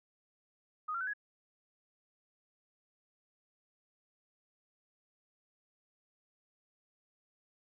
sine tone with pitch steps, 1244.5 / 1372.9 / 1514.6 / 1670.8 Hz, D#6 / F6 / F#6 / G#6, 0 / -30 / +40 / +10 cents, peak -34 dBFS, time 0.88-1.136 s, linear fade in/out 10 ms, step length 64 ms, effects none

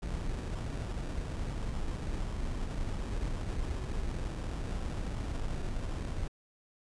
brown noise with sample-and-hold, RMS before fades -35 dBFS, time 0.02-6.28 s, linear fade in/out 10 ms, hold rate 2100 Hz, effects resampled to 22050 Hz

